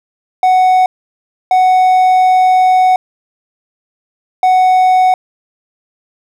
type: tone bursts at uneven times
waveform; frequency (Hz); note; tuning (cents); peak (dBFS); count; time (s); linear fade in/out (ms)
triangle; 742; F#5; +5; -4; 3; 0.43-0.86 / 1.51-2.96 / 4.43-5.14; 2
effects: none